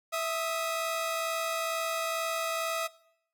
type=tone pair together; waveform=sawtooth; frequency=657.1 / 1252 Hz; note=E5 / D#6; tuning=-6 / +10 cents; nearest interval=major seventh; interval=1116 cents; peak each=-27 / -30 dBFS; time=0.12-2.88 s; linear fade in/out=20 ms; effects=noise-tail reverb RT60 0.7 s tail -21 dB re dry